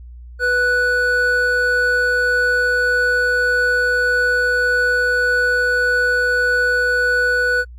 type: tone pair together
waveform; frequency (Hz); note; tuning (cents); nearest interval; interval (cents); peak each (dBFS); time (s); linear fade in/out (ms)
triangle; 493.9 / 1480; B4 / F#6; 0 / 0; octave + perfect fifth; 1900; -19 / -13; 0.39-7.65; 50
effects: added 60 Hz sine -34 dBFS peak until 7.78 s + AAC 64 kbps